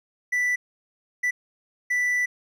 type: tone bursts at uneven times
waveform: triangle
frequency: 1975.5 Hz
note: B6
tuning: in tune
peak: -19 dBFS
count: 3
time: 0.32-0.56 / 1.23-1.31 / 1.9-2.26 s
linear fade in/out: 10 ms
effects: none